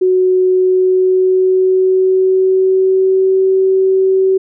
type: tone with pitch glide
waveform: sine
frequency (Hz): 370 to 380.4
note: F#4 to F#4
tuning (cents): 0 to +48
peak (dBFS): -8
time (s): 0.01-4.38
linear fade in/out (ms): 10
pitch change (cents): +48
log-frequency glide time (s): 0.49-3.44
effects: none